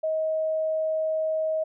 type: tone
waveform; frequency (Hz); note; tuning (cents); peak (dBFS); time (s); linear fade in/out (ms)
sine; 632; D#5; +27; -23; 0.03-1.64; 10
effects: none